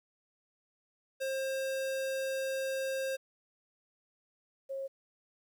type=tone pair in turn; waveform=square / sine; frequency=533 / 541.4 Hz; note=C5 / C#5; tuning=+32 / -41 cents; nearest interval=unison; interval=27 cents; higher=second; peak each=-33 / -35 dBFS; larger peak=first; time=1.2-3.17 / 4.69-4.88 s; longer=first; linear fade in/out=20 ms; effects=11-bit